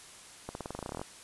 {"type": "accelerating click train", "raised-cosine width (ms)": 1, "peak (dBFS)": -23, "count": 15, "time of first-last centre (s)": [0.49, 1.015], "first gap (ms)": 61, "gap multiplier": 0.92, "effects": ["white hiss -51 dBFS RMS until 1.23 s", "resampled to 24000 Hz"]}